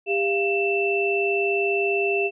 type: tone cluster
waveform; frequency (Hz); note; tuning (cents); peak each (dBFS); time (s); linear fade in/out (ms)
sine; 398.3 / 689 / 2665; G4 / F5 / E7; +28 / -24 / +18; -22 / -29 / -24; 0.06-2.31; 50
effects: none